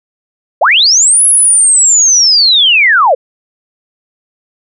sine linear two-way sweep, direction up then down, 466.2 to 10840 to 466.2 Hz, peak -4 dBFS, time 0.61-3.15 s, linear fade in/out 10 ms, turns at 1.26 s, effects none

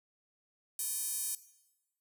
square tone with high-pass filter, 343.8 Hz, F4, 27 cents flat, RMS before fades -36 dBFS, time 0.79-1.35 s, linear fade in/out 2 ms, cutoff 9300 Hz, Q 1.8, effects noise-tail reverb RT60 1.0 s tail -18 dB re dry

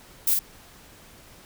violet noise with echo, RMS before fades -21 dBFS, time 0.27-0.34 s, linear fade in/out 5 ms, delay 52 ms, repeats 1, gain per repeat -3 dB, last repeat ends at 0.392 s, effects pink hiss -50 dBFS RMS until 1.45 s

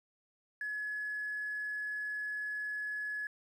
sine tone with quantisation, 1697 Hz, G#6, 37 cents sharp, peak -35 dBFS, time 0.61-3.27 s, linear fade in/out 2 ms, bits 10, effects resampled to 32000 Hz

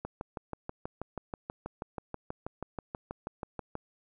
click train, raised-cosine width 1 ms, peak -22 dBFS, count 24, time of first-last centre 0.05-3.754 s, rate 6.21 Hz, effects none

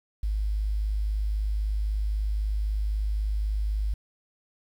sine tone with quantisation, 51.91 Hz, G#1, in tune, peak -24 dBFS, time 0.23-3.94 s, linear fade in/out 5 ms, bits 9, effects none

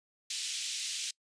pink band-pass noise, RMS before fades -37 dBFS, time 0.3-1.11 s, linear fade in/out 5 ms, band 2900 to 8800 Hz, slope 24 dB/octave, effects noise-tail reverb RT60 0.1 s tail -25 dB re dry + resampled to 22050 Hz

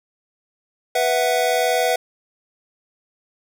square chord, B suspended fourth, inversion none, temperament equal, 493.9 / 659.3 / 740 Hz, B4 / E5 / F#5, 0 / 0 / 0 cents, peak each -22 dBFS, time 0.95-1.96 s, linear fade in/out 5 ms, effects none

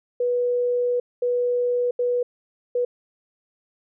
sine tone bursts at uneven times, 489.1 Hz, B4, 17 cents flat, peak -19 dBFS, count 4, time 0.2-1 / 1.22-1.91 / 1.99-2.23 / 2.75-2.85 s, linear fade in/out 5 ms, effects none

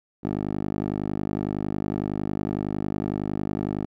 10% pulse tone with band-pass filter, 50.9 Hz, G#1, 34 cents flat, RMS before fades -28 dBFS, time 0.23-3.86 s, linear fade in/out 20 ms, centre 310 Hz, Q 0.97, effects none

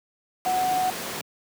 sine tone in noise, 740 Hz, F#5, in tune, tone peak -21 dBFS, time 0.46-0.9 s, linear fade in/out 0 ms, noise pink, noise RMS -31 dBFS, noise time 0.45-1.21 s, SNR +7 dB, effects high-pass 200 Hz 12 dB/octave

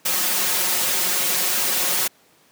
white noise with comb filter, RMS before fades -21 dBFS, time 0.05-2.08 s, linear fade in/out 10 ms, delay 5.5 ms, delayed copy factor +0.95, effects pink hiss -56 dBFS RMS until 2.51 s + high-pass 200 Hz 12 dB/octave

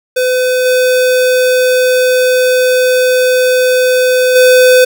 square tone with level steps, 506 Hz, B4, 42 cents sharp, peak -10 / -8 / -4 dBFS, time 0.16-4.85 s, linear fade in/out 10 ms, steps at 0.65 / 4.35 s, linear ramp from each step 10 ms, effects 7-bit

